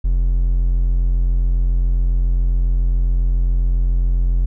triangle tone, 43.65 Hz, F1, in tune, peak -11 dBFS, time 0.04-4.46 s, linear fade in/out 10 ms, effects none

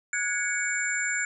sine tone cluster, 1465 / 1658 / 2235 / 7220 Hz, F#6 / G#6 / C#7 / A8, -18 / -3 / +14 / +44 cents, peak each -31 dBFS, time 0.13-1.25 s, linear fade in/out 2 ms, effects none

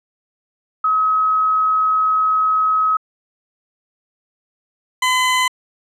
sine / 20% pulse tone pair in turn, 1276 / 1015.4 Hz, D#6 / B5, +43 / +48 cents, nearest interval major third, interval 395 cents, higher first, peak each -13 / -9 dBFS, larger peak second, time 0.84-2.97 / 5.02-5.48 s, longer first, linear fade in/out 5 ms, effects low-pass 10000 Hz 12 dB/octave

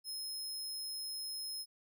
sawtooth tone, 5150 Hz, E8, 41 cents flat, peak -37 dBFS, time 0.04-1.66 s, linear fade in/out 50 ms, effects none

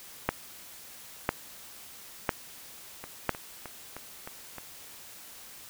two click trains, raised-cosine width 0.5 ms, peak -9 / -24 dBFS, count 4 / 6, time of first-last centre 0.29-3.293 / 3.04-4.583 s, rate 0.999 / 3.24 Hz, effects white hiss -48 dBFS RMS until 5.69 s

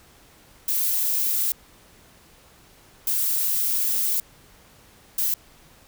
violet noise bursts at uneven times, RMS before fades -23 dBFS, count 3, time 0.68-1.52 / 3.07-4.2 / 5.18-5.34 s, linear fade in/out 2 ms, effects pink hiss -53 dBFS RMS until 5.87 s

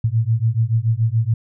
sine beating tone pair, 110 / 117 Hz, A2 / A#2, 0 / +7 cents, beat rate 7 Hz, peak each -18 dBFS, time 0.04-1.34 s, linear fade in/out 5 ms, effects none

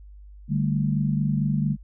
sine chord, D suspended fourth, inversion none, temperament just, 146.83 / 195.78 / 220.2 Hz, D3 / G3 / A3, 0 / -2 / +2 cents, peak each -23 / -26 / -27 dBFS, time 0.48-1.77 s, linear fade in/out 50 ms, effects added 50 Hz sine -42 dBFS peak until 1.83 s

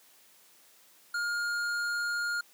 sine tone with tanh clipping, 1417 Hz, F6, 25 cents sharp, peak -31 dBFS, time 1.14-2.41 s, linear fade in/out 5 ms, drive 14 dB, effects white hiss -60 dBFS RMS until 2.53 s + high-pass 200 Hz 12 dB/octave

